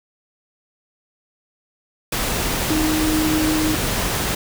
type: tone in noise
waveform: sine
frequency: 311.1 Hz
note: D#4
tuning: in tune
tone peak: -18 dBFS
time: 2.7-3.75 s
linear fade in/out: 5 ms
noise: pink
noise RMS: -22 dBFS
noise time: 2.12-4.35 s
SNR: +1 dB
effects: none